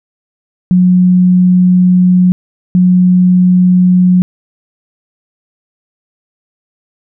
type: tone bursts at uneven times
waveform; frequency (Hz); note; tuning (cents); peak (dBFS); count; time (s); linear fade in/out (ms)
sine; 181.4; F#3; -34; -4; 2; 0.71-2.32 / 2.75-4.22; 0
effects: none